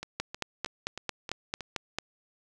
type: two click trains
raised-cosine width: 0.2 ms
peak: -13 / -20 dBFS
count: 9 / 6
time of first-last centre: 0.2-1.986 / 0.03-1.607 s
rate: 4.48 / 3.17 Hz
effects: none